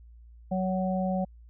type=harmonic tone; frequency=186.6 Hz; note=F#3; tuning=15 cents sharp; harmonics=1 / 3 / 4; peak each=-27 / -32 / -33 dBFS; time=0.51-1.25 s; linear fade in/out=10 ms; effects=added 58 Hz sine -48 dBFS peak until 1.49 s